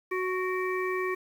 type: harmonic tone with a mistuned harmonic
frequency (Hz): 370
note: F#4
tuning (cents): 0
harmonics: 1 / 3 / 5 / 6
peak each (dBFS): -29 / -34 / -36 / -37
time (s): 0.11-1.15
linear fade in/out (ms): 10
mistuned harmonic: 6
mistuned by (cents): +70
effects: 9-bit